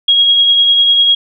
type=tone with tremolo; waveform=sine; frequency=3293 Hz; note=G#7; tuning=15 cents flat; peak=-5 dBFS; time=0.08-1.15 s; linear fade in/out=5 ms; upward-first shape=sine; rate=10 Hz; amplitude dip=30%; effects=none